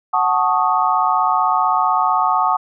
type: chord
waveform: sine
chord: D# half-diminished seventh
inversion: first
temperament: equal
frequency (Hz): 740 / 880 / 1108.7 / 1244.5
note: F#5 / A5 / C#6 / D#6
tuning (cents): 0 / 0 / 0 / 0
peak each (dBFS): -19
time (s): 0.13-2.57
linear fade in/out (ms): 10
effects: none